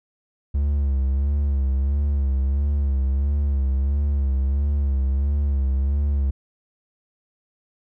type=tone with vibrato; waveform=triangle; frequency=69.3 Hz; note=C#2; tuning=in tune; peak=-16 dBFS; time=0.54-6.31 s; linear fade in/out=10 ms; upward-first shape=sine; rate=1.5 Hz; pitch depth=68 cents each way; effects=none